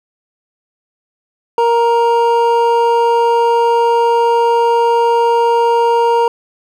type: tone pair together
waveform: triangle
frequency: 467.9 / 935 Hz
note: A#4 / A#5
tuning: +6 / +5 cents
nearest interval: octave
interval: 1199 cents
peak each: -10 dBFS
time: 1.58-6.28 s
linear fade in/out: 2 ms
effects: none